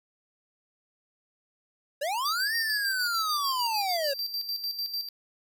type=linear two-way sweep; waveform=square; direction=up then down; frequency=535 to 1864.7 to 535 Hz; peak=-28 dBFS; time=2.01-4.14 s; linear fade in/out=10 ms; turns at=2.55 s
type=tone with tremolo; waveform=square; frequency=4699 Hz; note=D8; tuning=in tune; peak=-29 dBFS; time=2.25-5.09 s; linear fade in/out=5 ms; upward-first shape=square; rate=6.7 Hz; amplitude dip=60%
effects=none